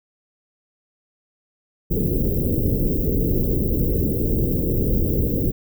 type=band-stop noise; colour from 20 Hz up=pink; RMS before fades=-20 dBFS; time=1.9-5.52 s; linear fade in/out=20 ms; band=490 to 16000 Hz; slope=48 dB/octave; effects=none